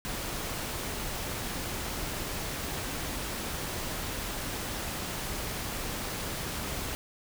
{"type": "noise", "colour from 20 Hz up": "pink", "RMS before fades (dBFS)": -35, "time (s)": [0.05, 6.95], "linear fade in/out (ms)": 0, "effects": []}